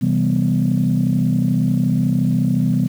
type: chord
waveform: sine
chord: C major seventh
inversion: none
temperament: equal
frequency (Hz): 130.81 / 164.81 / 196 / 246.9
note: C3 / E3 / G3 / B3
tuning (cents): 0 / 0 / 0 / 0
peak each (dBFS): -19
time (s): 0.01-2.88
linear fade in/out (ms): 20
effects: tanh soft clip ceiling -7 dBFS + 7-bit